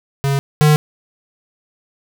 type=tone pair in turn; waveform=square; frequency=138.59 / 151.12 Hz; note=C#3 / D3; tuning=0 / +50 cents; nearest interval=minor second; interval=150 cents; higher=second; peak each=-15 / -9 dBFS; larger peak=second; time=0.24-0.39 / 0.61-0.76 s; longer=neither; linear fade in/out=0 ms; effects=none